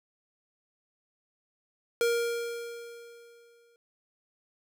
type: tone with exponential decay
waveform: square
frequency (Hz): 469.5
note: A#4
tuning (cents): +12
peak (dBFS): -23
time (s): 2.01-3.76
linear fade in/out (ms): 1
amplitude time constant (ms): 380
effects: none